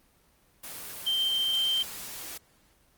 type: tone in noise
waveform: sine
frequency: 3134 Hz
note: G7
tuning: 1 cent flat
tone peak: -24 dBFS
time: 1.06-1.83 s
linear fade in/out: 10 ms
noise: white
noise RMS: -40 dBFS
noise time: 0.63-2.38 s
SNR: +13 dB
effects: pink hiss -64 dBFS RMS until 2.97 s + Opus 24 kbps